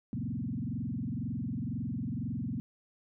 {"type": "tone with frequency modulation", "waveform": "sine", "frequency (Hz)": 180, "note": "F#3", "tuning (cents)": -47, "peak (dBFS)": -32, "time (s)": [0.13, 2.6], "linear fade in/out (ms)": 0, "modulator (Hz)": 22, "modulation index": 3.6, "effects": []}